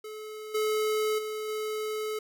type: tone with level steps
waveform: square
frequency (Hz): 430.2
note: A4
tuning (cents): -39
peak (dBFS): -39 / -26 / -33 / -31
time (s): 0.04-2.19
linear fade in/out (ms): 5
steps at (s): 0.54 / 1.18 / 1.48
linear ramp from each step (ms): 10
effects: none